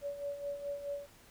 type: tone with tremolo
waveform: sine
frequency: 570 Hz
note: C#5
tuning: 48 cents sharp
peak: -34 dBFS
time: 0.01-1.07 s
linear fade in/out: 50 ms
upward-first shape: sine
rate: 4.7 Hz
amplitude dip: 65%
effects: pink hiss -60 dBFS RMS until 1.3 s